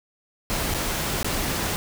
pink noise with dropouts, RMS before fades -26 dBFS, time 0.5-1.76 s, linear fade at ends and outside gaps 0 ms, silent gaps 0.74-0.746 / 1.229-1.245 s, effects none

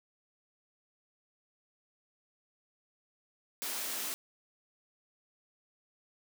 white high-pass noise, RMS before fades -37 dBFS, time 3.62-4.14 s, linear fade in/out 0 ms, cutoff 200 Hz, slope 96 dB/octave, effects none

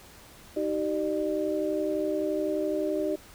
sine tone cluster, 313.6 / 385.3 / 601 Hz, D#4 / G4 / D5, +14 / -30 / +40 cents, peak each -30 dBFS, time 0.56-3.16 s, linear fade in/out 10 ms, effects pink hiss -51 dBFS RMS until 3.34 s

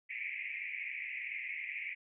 pink band-pass noise, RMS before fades -41 dBFS, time 0.09-1.95 s, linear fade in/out 20 ms, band 2000 to 2500 Hz, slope 96 dB/octave, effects none

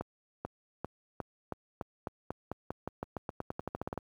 accelerating click train, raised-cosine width 1 ms, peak -21 dBFS, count 23, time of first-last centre 0.01-3.977 s, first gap 440 ms, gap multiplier 0.9, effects high-pass 60 Hz 12 dB/octave + 10-bit

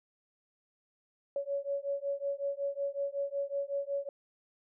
sine beating tone pair, 558 / 563.4 Hz, C#5 / C#5, +11 / +28 cents, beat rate 5.4 Hz, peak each -35 / -35 dBFS, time 1.36-4.09 s, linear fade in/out 2 ms, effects none

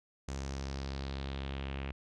sawtooth tone with low-pass filter sweep, 68 Hz, C#2, 33 cents flat, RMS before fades -39 dBFS, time 0.28-1.92 s, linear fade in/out 5 ms, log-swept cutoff 6900 to 2600 Hz, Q 2.8, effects none

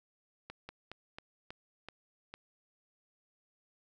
slowing click train, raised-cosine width 0.3 ms, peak -28 dBFS, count 7, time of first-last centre 0.5-2.34 s, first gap 190 ms, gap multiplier 1.19, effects none

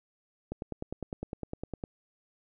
click train, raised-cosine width 2 ms, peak -22 dBFS, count 14, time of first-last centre 0.52-1.838 s, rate 9.86 Hz, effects none

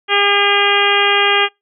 harmonic tone, 404.4 Hz, G#4, 46 cents flat, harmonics 1 / 2 / 3 / 4 / 5 / 6 / 7 / 8, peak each -19 / -19 / -19 / -19 / -19 / -19 / -19 / -19 dBFS, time 0.08-1.49 s, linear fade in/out 50 ms, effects noise-tail reverb RT60 0.2 s tail -26 dB re dry

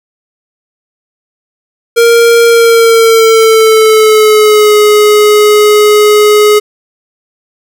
square tone with pitch glide, 466.2 to 420.2 Hz, A#4 to G#4, 0 to +20 cents, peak -3 dBFS, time 1.96-6.6 s, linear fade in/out 20 ms, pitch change -180 cents, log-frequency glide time 2.46-4.75 s, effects none

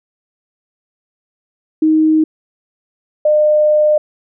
sine tone pair in turn, 313.4 / 605.1 Hz, D#4 / D#5, +13 / -48 cents, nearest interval major seventh, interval 1139 cents, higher second, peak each -8 dBFS, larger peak neither, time 1.82-2.24 / 3.25-3.98 s, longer second, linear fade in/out 5 ms, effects none

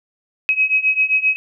sine beating tone pair, 2542 / 2549.6 Hz, D#7 / D#7, +36 / +42 cents, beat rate 7.6 Hz, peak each -18 / -16 dBFS, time 0.49-1.36 s, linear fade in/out 0 ms, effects none

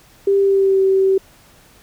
sine tone with pitch glide, 395.6 to 384.3 Hz, G4 to G4, +16 to -34 cents, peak -11 dBFS, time 0.27-1.18 s, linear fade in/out 5 ms, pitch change -50 cents, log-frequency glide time 0.38-0.81 s, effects pink hiss -49 dBFS RMS until 1.82 s

